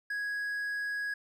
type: tone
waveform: triangle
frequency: 1661.2 Hz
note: G#6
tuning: in tune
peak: -30 dBFS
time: 0.1-1.14 s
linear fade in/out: 5 ms
effects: none